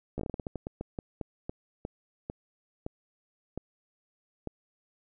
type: slowing click train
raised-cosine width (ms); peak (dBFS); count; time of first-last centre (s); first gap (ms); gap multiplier
2; -21; 20; 0.18-4.473; 14; 1.26
effects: none